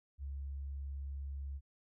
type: tone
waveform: sine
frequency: 69.3 Hz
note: C#2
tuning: in tune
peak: -39 dBFS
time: 0.18-1.61 s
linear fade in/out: 50 ms
effects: none

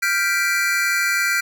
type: chord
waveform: square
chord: G dominant seventh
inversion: third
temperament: equal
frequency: 1396.9 / 1568 / 1975.5 / 2349 Hz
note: F6 / G6 / B6 / D7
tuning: 0 / 0 / 0 / 0 cents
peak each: -24 dBFS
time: 0.02-1.41 s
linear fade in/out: 10 ms
effects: none

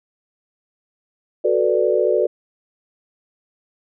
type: chord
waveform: sine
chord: B minor seventh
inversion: second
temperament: equal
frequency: 370 / 440 / 493.9 / 587.3 Hz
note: F#4 / A4 / B4 / D5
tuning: 0 / 0 / 0 / 0 cents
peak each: -20 dBFS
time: 1.44-2.27 s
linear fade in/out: 10 ms
effects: none

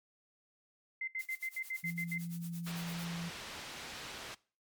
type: tone bursts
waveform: sine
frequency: 2074 Hz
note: C7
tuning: 16 cents flat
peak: -35 dBFS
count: 9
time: 1.01-2.18 s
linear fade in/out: 5 ms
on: 66 ms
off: 72 ms
type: noise with tremolo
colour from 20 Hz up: blue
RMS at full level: -49 dBFS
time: 1.19-3.05 s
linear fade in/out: 2 ms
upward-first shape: sine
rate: 8.9 Hz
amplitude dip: 90%
type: tone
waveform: sine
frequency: 170 Hz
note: F3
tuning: 46 cents flat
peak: -38 dBFS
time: 1.83-3.3 s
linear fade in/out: 20 ms
type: low-pass noise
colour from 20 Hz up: white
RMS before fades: -46 dBFS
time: 2.66-4.35 s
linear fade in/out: 10 ms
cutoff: 4100 Hz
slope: 12 dB/octave
effects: noise-tail reverb RT60 0.4 s tail -22 dB re dry + MP3 96 kbps

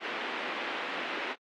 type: band-pass noise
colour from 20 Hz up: white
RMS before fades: -36 dBFS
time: 0-1.36 s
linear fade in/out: 50 ms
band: 260 to 2700 Hz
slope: 24 dB/octave
effects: AAC 48 kbps

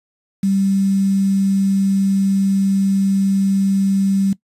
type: tone with quantisation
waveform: sine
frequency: 195.2 Hz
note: G3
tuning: 7 cents flat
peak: -13 dBFS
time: 0.43-4.33 s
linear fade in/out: 5 ms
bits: 6
effects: noise-tail reverb RT60 0.1 s tail -19 dB re dry + resampled to 32000 Hz

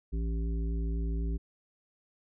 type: harmonic tone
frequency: 56 Hz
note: A1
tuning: 31 cents sharp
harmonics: 1 / 3 / 5 / 7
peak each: -29 / -39 / -43 / -46 dBFS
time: 0.12-1.38 s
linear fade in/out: 20 ms
effects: none

